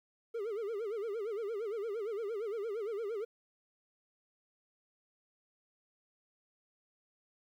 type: tone with vibrato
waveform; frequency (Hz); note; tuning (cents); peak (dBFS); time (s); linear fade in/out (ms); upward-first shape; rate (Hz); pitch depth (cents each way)
triangle; 430; A4; -40; -33; 0.34-3.25; 10; sine; 8.7; 160
effects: 12-bit